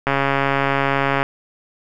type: click train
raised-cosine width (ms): 0.5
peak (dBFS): -3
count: 161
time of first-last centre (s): 0.07-1.229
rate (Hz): 138
effects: none